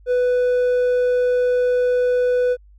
sine tone with hard clipping, 495.8 Hz, B4, 7 cents sharp, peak -16 dBFS, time 0.06-2.57 s, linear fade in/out 50 ms, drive 3 dB, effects added 50 Hz sine -45 dBFS peak until 2.78 s

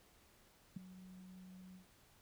sine tone with ADSR envelope, 185 Hz, F#3, in tune, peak -38 dBFS, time 0.76-1.87 s, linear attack 7 ms, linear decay 11 ms, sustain -15 dB, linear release 120 ms, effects pink hiss -68 dBFS RMS until 2.21 s

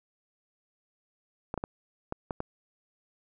clicks, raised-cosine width 1 ms, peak -18 dBFS, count 6, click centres 1.541 / 1.577 / 1.639 / 2.124 / 2.308 / 2.404 s, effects none

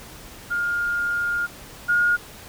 sine tone pair in turn, 1414 / 1429.6 Hz, F6 / F6, +21 / +40 cents, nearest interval unison, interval 19 cents, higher second, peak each -21 / -16 dBFS, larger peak second, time 0.5-1.47 / 1.88-2.17 s, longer first, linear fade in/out 20 ms, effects pink hiss -42 dBFS RMS until 2.48 s

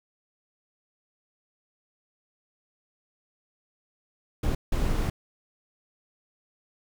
brown noise bursts at uneven times, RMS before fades -25 dBFS, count 2, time 4.43-4.55 / 4.72-5.1 s, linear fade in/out 5 ms, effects none

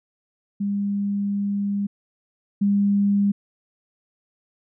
sine tone pair in turn, 201.4 / 201.4 Hz, G3 / G3, +47 / +47 cents, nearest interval unison, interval 0 cents, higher neither, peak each -21 / -16 dBFS, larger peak second, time 0.6-1.87 / 2.61-3.32 s, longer first, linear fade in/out 10 ms, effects none

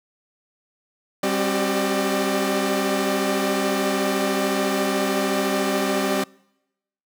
sawtooth tone cluster, 197.9 / 268.4 / 382 / 599 Hz, G3 / C4 / G4 / D5, +17 / +44 / -45 / +34 cents, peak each -22 dBFS, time 1.23-6.24 s, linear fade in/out 5 ms, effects noise-tail reverb RT60 0.9 s tail -26 dB re dry

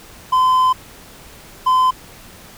triangle tone bursts at uneven times, 1024 Hz, C6, 38 cents flat, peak -9 dBFS, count 2, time 0.32-0.73 / 1.66-1.91 s, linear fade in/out 10 ms, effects pink hiss -41 dBFS RMS until 2.57 s

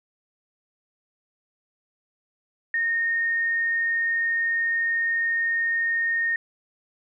sine tone, 1843 Hz, A#6, 20 cents flat, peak -21 dBFS, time 2.74-6.36 s, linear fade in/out 2 ms, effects none

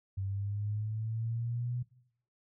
sine linear sweep, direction up, 96 to 123.8 Hz, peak -32 dBFS, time 0.17-1.83 s, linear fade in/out 10 ms, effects noise-tail reverb RT60 0.7 s tail -19 dB re dry

